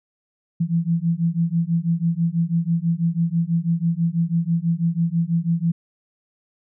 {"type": "beating tone pair", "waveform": "sine", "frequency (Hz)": [164.81, 170.91], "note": ["E3", "F3"], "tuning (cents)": [0, -37], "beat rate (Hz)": 6.1, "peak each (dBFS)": -21, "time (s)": [0.6, 5.72], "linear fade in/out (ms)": 10, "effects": []}